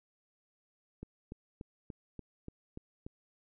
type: click train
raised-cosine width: 3 ms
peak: -30 dBFS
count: 8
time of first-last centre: 1.03-3.065 s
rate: 3.44 Hz
effects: none

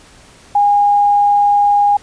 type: tone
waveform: sine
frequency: 817 Hz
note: G#5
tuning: 29 cents flat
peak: -8 dBFS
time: 0.55-1.97 s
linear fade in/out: 5 ms
effects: pink hiss -43 dBFS RMS until 2.02 s + resampled to 22050 Hz

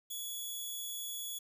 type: tone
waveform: 10% pulse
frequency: 3391 Hz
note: G#7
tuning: 35 cents sharp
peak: -31 dBFS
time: 0.1-1.39 s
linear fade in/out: 10 ms
effects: 10-bit

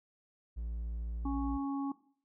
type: tone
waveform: triangle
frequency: 57.1 Hz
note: A#1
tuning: 35 cents flat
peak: -34 dBFS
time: 0.56-1.58 s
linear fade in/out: 20 ms
type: harmonic tone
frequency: 276.8 Hz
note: C#4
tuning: 2 cents flat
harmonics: 1 / 3 / 4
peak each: -33 / -43 / -45 dBFS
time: 1.25-1.92 s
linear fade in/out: 5 ms
effects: noise-tail reverb RT60 0.5 s tail -17 dB re dry

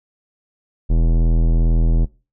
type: tone with tanh clipping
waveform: sine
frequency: 41.14 Hz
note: E1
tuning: 3 cents flat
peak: -14 dBFS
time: 0.89-2.06 s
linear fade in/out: 20 ms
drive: 18 dB
effects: noise-tail reverb RT60 0.3 s tail -21 dB re dry

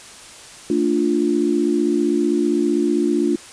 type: chord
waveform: sine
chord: D minor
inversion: second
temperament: equal with one note detuned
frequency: 224.6 / 293.7 / 349.2 Hz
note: A3 / D4 / F4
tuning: +36 / 0 / 0 cents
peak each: -22 / -19 / -19 dBFS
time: 0.7-3.36 s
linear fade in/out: 2 ms
effects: white hiss -40 dBFS RMS until 3.52 s + resampled to 22050 Hz

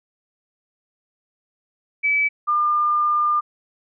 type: tone pair in turn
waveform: sine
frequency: 2297 / 1202.8 Hz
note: D7 / D6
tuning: -39 / +41 cents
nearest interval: major seventh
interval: 1120 cents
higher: first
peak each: -16 dBFS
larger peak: neither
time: 2.03-2.29 / 2.47-3.41 s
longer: second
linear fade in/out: 20 ms
effects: none

